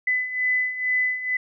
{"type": "beating tone pair", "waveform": "sine", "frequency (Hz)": [2005, 2007.2], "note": ["B6", "B6"], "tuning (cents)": [26, 28], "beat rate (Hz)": 2.2, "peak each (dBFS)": [-27, -22], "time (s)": [0.07, 1.37], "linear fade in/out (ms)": 5, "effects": []}